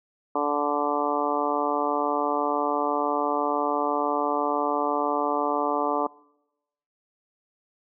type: harmonic tone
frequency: 146 Hz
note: D3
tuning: 10 cents flat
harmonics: 2 / 3 / 4 / 5 / 6 / 7 / 8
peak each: -30 / -30 / -30 / -30 / -30 / -30 / -30 dBFS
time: 0.35-6.07 s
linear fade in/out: 5 ms
effects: noise-tail reverb RT60 0.9 s tail -24 dB re dry